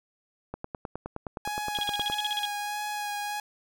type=click train; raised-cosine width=1 ms; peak=-20 dBFS; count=16; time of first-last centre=0.54-2.099 s; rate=9.62 Hz
type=tone with vibrato; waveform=sawtooth; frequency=830.6 Hz; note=G#5; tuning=in tune; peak=-27 dBFS; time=1.45-3.4 s; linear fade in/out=2 ms; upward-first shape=sine; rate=1.6 Hz; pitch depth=16 cents each way
type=tone bursts; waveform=sine; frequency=3322 Hz; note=G#7; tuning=in tune; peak=-26 dBFS; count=12; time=1.75-2.453 s; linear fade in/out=0 ms; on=21 ms; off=41 ms
effects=none